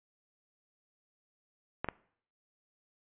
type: clicks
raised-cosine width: 0.5 ms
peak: -17 dBFS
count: 2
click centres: 1.845 / 1.887 s
effects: noise-tail reverb RT60 0.6 s tail -22 dB re dry + resampled to 8000 Hz